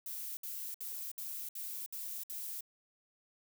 violet noise bursts, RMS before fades -42 dBFS, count 7, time 0.06-2.608 s, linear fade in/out 2 ms, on 310 ms, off 63 ms, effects none

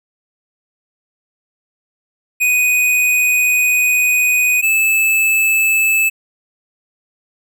square tone pair in turn, 2489 / 2618 Hz, D#7 / E7, 0 / -13 cents, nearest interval minor second, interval 87 cents, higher second, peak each -12 dBFS, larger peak neither, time 2.4-4.62 / 4.62-6.1 s, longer first, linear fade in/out 20 ms, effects none

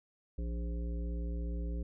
harmonic tone with a mistuned harmonic, 58.4 Hz, A#1, 4 cents sharp, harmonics 1 / 3 / 5 / 7 / 9, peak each -34 / -44 / -48 / -51 / -53 dBFS, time 0.38-1.83 s, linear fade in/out 5 ms, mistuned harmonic 3, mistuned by -21 cents, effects none

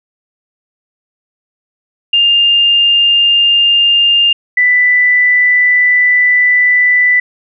sine tone pair in turn, 2807 / 1984.8 Hz, F7 / B6, +8 / +8 cents, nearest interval tritone, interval 600 cents, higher first, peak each -6 dBFS, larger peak neither, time 2.13-4.33 / 4.57-7.2 s, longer second, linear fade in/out 5 ms, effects none

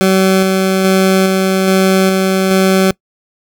20% pulse tone with tremolo, 190 Hz, F#3, 46 cents sharp, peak -3 dBFS, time 0.01-2.91 s, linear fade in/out 0 ms, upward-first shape square, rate 1.2 Hz, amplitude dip 25%, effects noise-tail reverb RT60 0.1 s tail -23 dB re dry

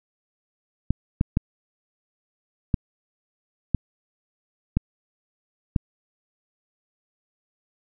clicks, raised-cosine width 5 ms, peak -7 dBFS, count 7, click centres 0.906 / 1.211 / 1.371 / 2.742 / 3.747 / 4.77 / 5.762 s, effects none

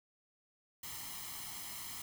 white noise with comb filter, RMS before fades -45 dBFS, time 0.83-2.02 s, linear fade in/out 5 ms, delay 0.97 ms, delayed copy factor +0.7, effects none

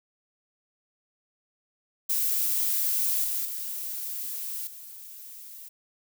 violet noise with level steps, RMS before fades -26 / -29 / -34 / -44 dBFS, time 2.09-5.69 s, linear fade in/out 10 ms, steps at 3.24 / 3.45 / 4.67 s, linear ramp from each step 2 ms, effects none

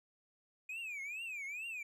triangle tone with vibrato, 2448 Hz, D#7, 29 cents flat, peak -39 dBFS, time 0.69-1.83 s, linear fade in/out 5 ms, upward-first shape triangle, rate 2.3 Hz, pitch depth 240 cents each way, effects none

